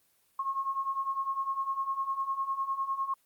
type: beating tone pair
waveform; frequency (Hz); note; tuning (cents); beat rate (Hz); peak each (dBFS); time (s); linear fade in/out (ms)
sine; 1076 / 1085.9; C6 / C#6; +48 / -36; 9.9; -35 / -31; 0.39-3.14; 5
effects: white hiss -69 dBFS RMS until 3.25 s + Opus 24 kbps